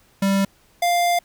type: tone pair in turn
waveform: square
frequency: 196 / 698.5 Hz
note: G3 / F5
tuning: 0 / 0 cents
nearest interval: octave + minor seventh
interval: 2200 cents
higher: second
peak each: -17 dBFS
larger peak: neither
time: 0.22-0.45 / 0.82-1.19 s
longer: second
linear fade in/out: 5 ms
effects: pink hiss -57 dBFS RMS until 1.24 s